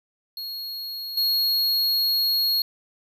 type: tone with level steps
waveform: square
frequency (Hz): 4304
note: C8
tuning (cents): +48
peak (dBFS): -31 / -20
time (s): 0.37-2.62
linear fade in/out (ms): 2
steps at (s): 1.17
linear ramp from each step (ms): 5
effects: none